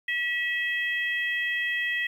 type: harmonic tone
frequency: 646 Hz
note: E5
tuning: 35 cents flat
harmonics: 3 / 4 / 5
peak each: -26 / -33 / -36 dBFS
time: 0.08-2.07 s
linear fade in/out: 5 ms
effects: 9-bit